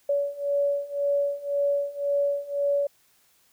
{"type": "beating tone pair", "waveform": "sine", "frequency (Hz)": [567, 568.9], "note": ["C#5", "C#5"], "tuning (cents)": [39, 45], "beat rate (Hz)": 1.9, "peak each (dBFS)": [-27, -25], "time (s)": [0.09, 2.87], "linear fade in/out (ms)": 5, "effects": ["white hiss -63 dBFS RMS until 3.52 s"]}